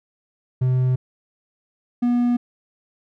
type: tone pair in turn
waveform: triangle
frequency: 127.8 / 242.2 Hz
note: C3 / B3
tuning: -40 / -34 cents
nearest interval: major seventh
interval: 1106 cents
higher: second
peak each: -14 dBFS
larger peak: neither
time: 0.61-0.96 / 2.02-2.37 s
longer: neither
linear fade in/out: 10 ms
effects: none